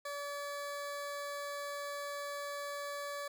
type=tone; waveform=20% pulse; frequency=573 Hz; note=D5; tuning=43 cents flat; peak=-34 dBFS; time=0.05-3.28 s; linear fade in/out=5 ms; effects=none